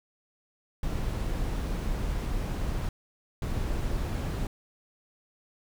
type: noise bursts at uneven times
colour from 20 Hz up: brown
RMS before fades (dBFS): -30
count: 2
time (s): 0.83-2.89 / 3.42-4.47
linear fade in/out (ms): 2
effects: none